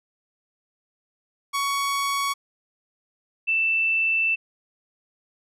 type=tone pair in turn; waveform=sawtooth / sine; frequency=1118 / 2659 Hz; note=C#6 / E7; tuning=+14 / +14 cents; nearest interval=octave + minor third; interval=1500 cents; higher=second; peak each=-19 dBFS; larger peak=neither; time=1.53-2.34 / 3.47-4.36 s; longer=second; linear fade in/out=20 ms; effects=resampled to 32000 Hz